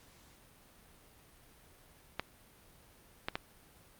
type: clicks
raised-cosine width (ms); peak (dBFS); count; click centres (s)
0.3; -17; 3; 2.196 / 3.285 / 3.355
effects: pink hiss -61 dBFS RMS until 3.99 s + Opus 48 kbps